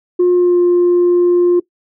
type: tone with pitch glide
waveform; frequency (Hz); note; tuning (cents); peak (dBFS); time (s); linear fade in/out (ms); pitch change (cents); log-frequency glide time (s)
sine; 357.1 to 352.4; F4 to F4; +39 to +16; -6; 0.19-1.6; 10; -23; 0.33-0.59
effects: noise-tail reverb RT60 0.1 s tail -20 dB re dry + tanh soft clip ceiling -6 dBFS